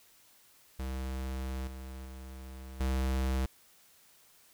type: tone with level steps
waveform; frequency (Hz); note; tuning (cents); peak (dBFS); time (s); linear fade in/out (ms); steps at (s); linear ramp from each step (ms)
square; 65.41; C2; 0; -35 / -42 / -44 / -29; 0.79-3.46; 5; 1.67 / 2.05 / 2.8; 5
effects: white hiss -62 dBFS RMS until 4.53 s

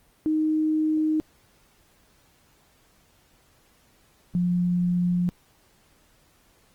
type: tone pair in turn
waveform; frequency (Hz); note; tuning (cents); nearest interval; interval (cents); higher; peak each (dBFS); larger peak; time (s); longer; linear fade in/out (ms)
sine; 311.1 / 177.04; D#4 / F3; 0 / +24; minor seventh; 976; first; -20; neither; 0.26-1.2 / 4.35-5.29; neither; 0
effects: pink hiss -61 dBFS RMS until 6.74 s + Opus 24 kbps

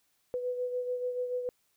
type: beating tone pair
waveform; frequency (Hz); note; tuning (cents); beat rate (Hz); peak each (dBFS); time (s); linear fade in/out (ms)
sine; 496.1 / 503; B4 / B4; +8 / +32; 6.9; -31 / -40; 0.34-1.49; 0
effects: white hiss -73 dBFS RMS until 1.76 s

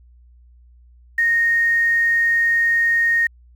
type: tone with quantisation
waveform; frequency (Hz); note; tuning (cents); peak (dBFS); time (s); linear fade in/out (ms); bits
sine; 1855; A#6; -9; -14; 1.18-3.27; 5; 7
effects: added 60 Hz sine -46 dBFS peak until 3.55 s

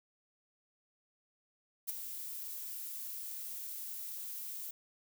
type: noise with ADSR envelope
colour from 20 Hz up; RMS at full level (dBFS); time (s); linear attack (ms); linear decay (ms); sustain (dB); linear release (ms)
violet; -35; 1.87-4.71; 24; 16; -8; 6
effects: none

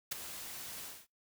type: noise with ADSR envelope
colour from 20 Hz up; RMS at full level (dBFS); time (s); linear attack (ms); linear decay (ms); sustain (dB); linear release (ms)
white; -33; 0.11-1.07; 11; 10; -12; 230
effects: noise-tail reverb RT60 0.2 s tail -26 dB re dry

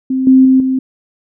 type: tone with level steps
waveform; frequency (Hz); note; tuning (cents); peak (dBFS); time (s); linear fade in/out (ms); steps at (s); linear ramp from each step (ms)
sine; 261.6; C4; 0; -12 / -3 / -5 / -11; 0.1-0.79; 5; 0.27 / 0.45 / 0.6; 2
effects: none

